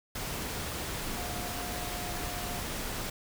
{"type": "tone in noise", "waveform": "sine", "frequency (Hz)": 712, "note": "F5", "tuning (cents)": 33, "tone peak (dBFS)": -42, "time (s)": [1.16, 2.6], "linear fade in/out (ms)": 5, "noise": "pink", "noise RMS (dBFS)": -36, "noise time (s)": [0.15, 3.1], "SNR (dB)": -9, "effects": []}